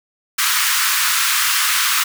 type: high-pass noise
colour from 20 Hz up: pink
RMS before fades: -17 dBFS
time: 0.38-2.04 s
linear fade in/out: 10 ms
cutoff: 1100 Hz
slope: 48 dB/octave
effects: none